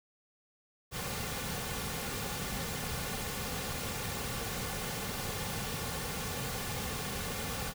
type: noise with comb filter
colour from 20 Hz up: pink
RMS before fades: -37 dBFS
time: 0.91-7.74 s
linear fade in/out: 50 ms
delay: 3.1 ms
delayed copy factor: -0.55
effects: none